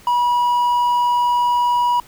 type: tone with quantisation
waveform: triangle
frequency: 970 Hz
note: B5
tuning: 31 cents flat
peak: -12 dBFS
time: 0.07-2 s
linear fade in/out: 2 ms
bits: 7
effects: pink hiss -46 dBFS RMS until 2.07 s